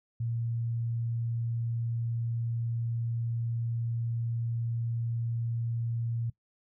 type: tone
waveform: sine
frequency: 116.4 Hz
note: A#2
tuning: 2 cents flat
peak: -29 dBFS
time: 0.2-6.3 s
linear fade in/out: 5 ms
effects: noise-tail reverb RT60 0.1 s tail -20 dB re dry